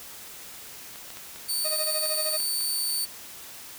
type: clicks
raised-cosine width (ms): 0.2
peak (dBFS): -25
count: 8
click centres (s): 0.958 / 1.104 / 1.171 / 1.36 / 2.057 / 2.265 / 2.402 / 2.609
type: tone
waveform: 15% pulse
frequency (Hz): 4536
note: C#8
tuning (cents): +39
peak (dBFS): -19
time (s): 1.48-3.06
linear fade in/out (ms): 20
type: tone with tremolo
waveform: 40% pulse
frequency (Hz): 622.3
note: D#5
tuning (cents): 0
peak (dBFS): -28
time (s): 1.64-2.38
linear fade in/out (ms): 20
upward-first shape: sine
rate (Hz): 13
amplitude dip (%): 80
effects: white hiss -43 dBFS RMS until 3.78 s